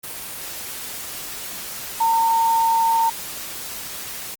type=tone in noise; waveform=sine; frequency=911 Hz; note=A#5; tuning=40 cents flat; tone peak=-15 dBFS; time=2-3.1 s; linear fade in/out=10 ms; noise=white; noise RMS=-32 dBFS; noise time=0.03-4.35 s; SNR=+14 dB; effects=Opus 24 kbps